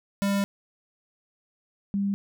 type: tone pair in turn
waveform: square / sine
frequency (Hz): 199.3 / 199.3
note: G3 / G3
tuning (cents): +29 / +29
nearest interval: unison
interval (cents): 0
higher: neither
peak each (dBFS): -23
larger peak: neither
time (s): 0.22-0.44 / 1.94-2.14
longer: first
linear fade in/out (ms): 0
effects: none